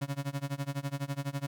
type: tone with tremolo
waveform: 35% pulse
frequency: 140 Hz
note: C#3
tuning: 18 cents sharp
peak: -28 dBFS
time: 0.01-1.47 s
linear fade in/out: 10 ms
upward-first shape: sine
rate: 12 Hz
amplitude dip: 95%
effects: none